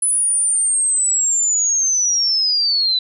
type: linear sweep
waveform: sine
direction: down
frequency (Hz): 10060 to 3951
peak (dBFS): -14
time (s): 0.02-2.99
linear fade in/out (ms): 5
effects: none